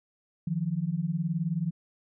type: beating tone pair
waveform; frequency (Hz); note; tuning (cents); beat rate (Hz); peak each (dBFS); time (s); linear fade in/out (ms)
sine; 155.56 / 174.56; D#3 / F3; 0 / -1; 19; -30 / -29; 0.47-1.71; 5
effects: none